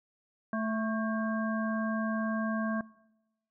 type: harmonic tone with a mistuned harmonic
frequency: 220 Hz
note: A3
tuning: in tune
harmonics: 1 / 3 / 5 / 7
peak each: -31 / -36 / -38 / -39 dBFS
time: 0.53-2.81 s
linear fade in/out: 2 ms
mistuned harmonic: 7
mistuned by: +64 cents
effects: noise-tail reverb RT60 1.0 s tail -23 dB re dry